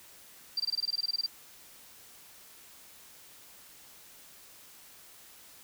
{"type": "tone bursts", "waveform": "sine", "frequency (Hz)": 4699, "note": "D8", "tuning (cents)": 0, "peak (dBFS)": -27, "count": 14, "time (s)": [0.57, 1.263], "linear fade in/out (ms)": 5, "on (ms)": 30, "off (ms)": 21, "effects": ["white hiss -54 dBFS RMS until 5.63 s"]}